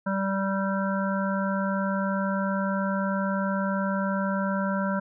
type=harmonic tone; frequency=194.5 Hz; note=G3; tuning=13 cents flat; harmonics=1 / 3 / 5 / 7 / 8; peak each=-26 / -31 / -33 / -34 / -35 dBFS; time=0.06-5 s; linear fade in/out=10 ms; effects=none